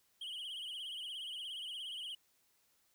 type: tone with vibrato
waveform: triangle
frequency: 3067 Hz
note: G7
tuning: 38 cents flat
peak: -40 dBFS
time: 0.21-2.15 s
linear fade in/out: 5 ms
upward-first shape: triangle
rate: 17 Hz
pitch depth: 140 cents each way
effects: white hiss -74 dBFS RMS until 2.94 s